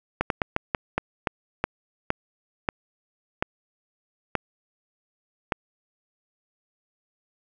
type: slowing click train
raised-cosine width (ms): 0.5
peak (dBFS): -7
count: 13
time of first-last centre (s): 0.21-5.522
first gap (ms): 92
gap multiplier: 1.26
effects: none